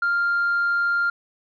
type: tone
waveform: sine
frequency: 1396.9 Hz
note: F6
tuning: in tune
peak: -17 dBFS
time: 0.02-1.1 s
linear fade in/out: 5 ms
effects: tanh soft clip ceiling -16 dBFS